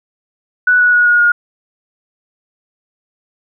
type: tone with pitch steps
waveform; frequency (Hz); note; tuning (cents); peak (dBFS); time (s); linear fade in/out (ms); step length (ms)
sine; 1480 / 1467.2 / 1454.6 / 1442 / 1429.6; F#6 / F#6 / F#6 / F#6 / F6; 0 / -15 / -30 / -45 / +40; -7; 0.67-1.32; 5; 130
effects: none